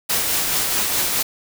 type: noise with tremolo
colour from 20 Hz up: white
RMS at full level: -19 dBFS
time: 0.09-1.23 s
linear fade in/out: 10 ms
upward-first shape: triangle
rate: 4.7 Hz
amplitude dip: 35%
effects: none